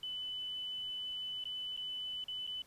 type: tone with dropouts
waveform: sine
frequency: 3002 Hz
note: F#7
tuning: 24 cents sharp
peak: -38 dBFS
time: 0.03-2.62 s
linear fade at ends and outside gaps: 2 ms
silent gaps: 1.44-1.454 / 1.765-1.774 / 2.241-2.282 / 2.467-2.474 s
effects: pink hiss -64 dBFS RMS until 2.66 s + resampled to 32000 Hz